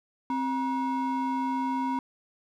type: ring-modulated tone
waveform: triangle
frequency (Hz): 609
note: D#5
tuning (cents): -37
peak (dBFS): -21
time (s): 0.3-1.99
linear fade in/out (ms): 2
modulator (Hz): 346
effects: none